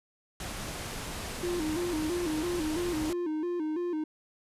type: low-pass noise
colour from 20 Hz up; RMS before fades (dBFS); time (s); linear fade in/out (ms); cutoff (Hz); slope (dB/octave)
pink; -38; 0.4-3.13; 2; 12000; 24
type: tone with vibrato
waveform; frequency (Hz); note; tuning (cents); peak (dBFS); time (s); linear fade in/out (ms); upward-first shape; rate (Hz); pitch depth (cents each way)
triangle; 329.6; E4; 0; -27; 1.43-4.04; 5; square; 3; 110
effects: resampled to 32000 Hz